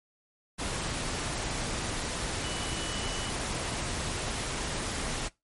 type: tone in noise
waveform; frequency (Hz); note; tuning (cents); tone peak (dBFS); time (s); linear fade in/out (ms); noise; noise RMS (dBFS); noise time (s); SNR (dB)
sine; 2960; F#7; 0; -40; 2.43-3.31; 20; pink; -33; 0.58-5.29; -10
effects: noise-tail reverb RT60 0.2 s tail -21 dB re dry + MP3 48 kbps